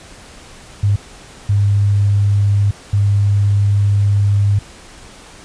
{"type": "tone bursts at uneven times", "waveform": "sine", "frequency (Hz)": 101.2, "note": "G#2", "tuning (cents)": -44, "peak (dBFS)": -10, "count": 3, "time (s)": [[0.83, 0.96], [1.49, 2.71], [2.93, 4.59]], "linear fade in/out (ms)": 5, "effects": ["pink hiss -39 dBFS RMS until 5.44 s", "resampled to 22050 Hz"]}